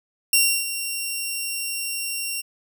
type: tone with ADSR envelope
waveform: 10% pulse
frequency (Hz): 2752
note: F7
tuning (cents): -26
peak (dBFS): -5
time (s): 0.33-2.42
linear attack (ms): 3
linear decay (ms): 310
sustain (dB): -12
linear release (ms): 20
effects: none